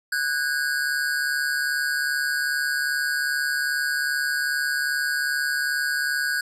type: tone pair together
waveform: square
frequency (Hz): 1484 / 1626.5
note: F#6 / G#6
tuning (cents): +5 / -37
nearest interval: major second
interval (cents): 158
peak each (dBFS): -26 / -26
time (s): 0.12-6.41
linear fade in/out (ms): 5
effects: resampled to 32000 Hz